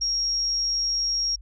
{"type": "tone", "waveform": "sine", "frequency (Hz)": 5588, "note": "F8", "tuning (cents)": 0, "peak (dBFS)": -22, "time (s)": [0.01, 1.36], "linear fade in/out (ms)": 10, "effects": ["added 50 Hz sine -41 dBFS peak until 1.41 s"]}